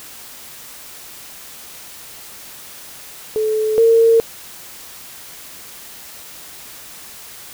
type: tone pair in turn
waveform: sine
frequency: 433.6 / 456.2 Hz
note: A4 / A#4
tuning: -25 / -37 cents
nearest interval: minor second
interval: 88 cents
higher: second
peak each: -15 / -8 dBFS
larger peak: second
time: 3.36-3.78 / 3.78-4.2 s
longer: neither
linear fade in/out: 0 ms
effects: white hiss -37 dBFS RMS until 7.53 s